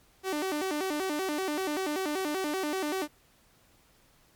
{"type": "tone with vibrato", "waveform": "sawtooth", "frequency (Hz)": 336.9, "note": "E4", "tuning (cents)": 38, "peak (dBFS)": -25, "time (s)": [0.23, 3.08], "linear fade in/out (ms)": 50, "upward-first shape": "square", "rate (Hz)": 5.2, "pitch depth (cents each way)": 210, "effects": ["pink hiss -63 dBFS RMS until 4.35 s", "MP3 96 kbps"]}